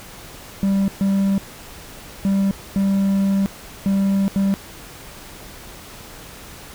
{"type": "tone bursts at uneven times", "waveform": "triangle", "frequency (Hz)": 196, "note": "G3", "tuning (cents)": 0, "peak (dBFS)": -13, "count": 6, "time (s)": [[0.63, 0.88], [1.01, 1.38], [2.25, 2.51], [2.76, 3.46], [3.86, 4.28], [4.36, 4.54]], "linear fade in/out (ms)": 0, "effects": ["pink hiss -39 dBFS RMS until 6.74 s"]}